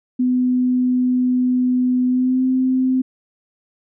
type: tone with pitch glide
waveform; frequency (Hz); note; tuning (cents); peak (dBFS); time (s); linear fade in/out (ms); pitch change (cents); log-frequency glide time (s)
sine; 251.3 to 258.4; B3 to C4; +30 to -21; -14; 0.19-3.02; 10; +49; 2.07-2.44
effects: none